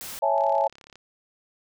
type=noise; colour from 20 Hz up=white; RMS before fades=-37 dBFS; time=0.01-0.19 s; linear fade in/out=0 ms
type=chord; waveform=sine; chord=A major seventh; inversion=first; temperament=equal; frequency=554.4 / 659.3 / 830.6 / 880 Hz; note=C#5 / E5 / G#5 / A5; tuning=0 / 0 / 0 / 0 cents; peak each=-25 dBFS; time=0.22-0.68 s; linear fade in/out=10 ms
type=click train; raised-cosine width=0.2 ms; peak=-30 dBFS; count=21; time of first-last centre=0.38-0.956 s; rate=34.7 Hz
effects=none